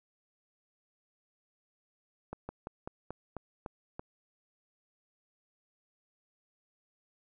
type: slowing click train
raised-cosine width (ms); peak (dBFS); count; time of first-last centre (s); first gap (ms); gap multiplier
1; -25; 8; 2.33-3.995; 160; 1.13
effects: none